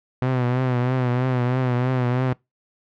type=tone with vibrato; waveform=sawtooth; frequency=126 Hz; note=B2; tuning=35 cents sharp; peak=-15 dBFS; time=0.22-2.33 s; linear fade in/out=0 ms; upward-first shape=triangle; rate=3.1 Hz; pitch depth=66 cents each way; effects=noise-tail reverb RT60 0.2 s tail -24 dB re dry + low-pass 2000 Hz 12 dB/octave